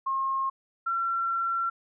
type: tone pair in turn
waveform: sine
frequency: 1074 / 1359 Hz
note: C6 / F6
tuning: +45 / -48 cents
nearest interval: major third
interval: 407 cents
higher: second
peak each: -25 / -25 dBFS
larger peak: neither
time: 0.06-0.5 / 0.86-1.7 s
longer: second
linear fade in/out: 10 ms
effects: none